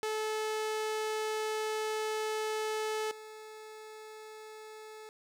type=tone with level steps; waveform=sawtooth; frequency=433.2 Hz; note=A4; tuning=27 cents flat; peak=-28 / -42 dBFS; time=0.03-5.09 s; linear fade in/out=0 ms; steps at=3.11 s; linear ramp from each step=2 ms; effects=low-pass 11000 Hz 12 dB/octave + 10-bit